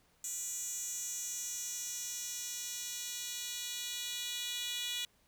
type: tone with high-pass filter sweep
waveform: 10% pulse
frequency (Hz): 485.8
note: B4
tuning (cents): -29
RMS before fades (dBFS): -40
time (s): 0.24-5.05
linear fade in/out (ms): 2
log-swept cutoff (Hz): 7100 to 3600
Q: 3.1
effects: pink hiss -70 dBFS RMS until 5.27 s